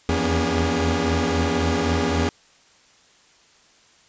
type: tone cluster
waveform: sawtooth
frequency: 82.3 / 86.1 / 240.8 / 283.5 / 407.4 Hz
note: E2 / F2 / B3 / C#4 / G#4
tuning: -2 / -24 / -44 / +39 / -33 cents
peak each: -22 dBFS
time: 0.09-2.29 s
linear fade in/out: 0 ms
effects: white hiss -55 dBFS RMS until 4.08 s + resampled to 16000 Hz